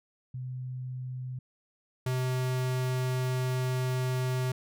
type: tone pair in turn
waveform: sine / square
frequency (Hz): 127.5 / 128.03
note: C3 / C3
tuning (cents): -44 / -37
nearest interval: unison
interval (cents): 7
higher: second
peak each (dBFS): -34 / -28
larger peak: second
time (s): 0.34-1.39 / 2.06-4.52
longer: second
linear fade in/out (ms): 5
effects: none